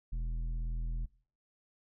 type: tone with tanh clipping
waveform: sine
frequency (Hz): 41.1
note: E1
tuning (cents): -4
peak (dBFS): -34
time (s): 0.12-1.06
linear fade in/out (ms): 10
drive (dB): 9
effects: noise-tail reverb RT60 0.5 s tail -23 dB re dry